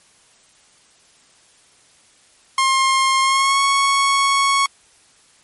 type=tone with pitch glide; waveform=sawtooth; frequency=1066 to 1105.5 Hz; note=C6 to C#6; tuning=+32 to -5 cents; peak=-10 dBFS; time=2.58-4.66 s; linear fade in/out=2 ms; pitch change=+63 cents; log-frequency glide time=3.21-3.61 s; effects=white hiss -53 dBFS RMS until 5.43 s + MP3 48 kbps